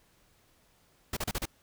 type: noise bursts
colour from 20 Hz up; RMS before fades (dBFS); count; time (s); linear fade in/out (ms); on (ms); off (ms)
pink; -32; 5; 1.13-1.456; 5; 38; 34
effects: pink hiss -66 dBFS RMS until 1.62 s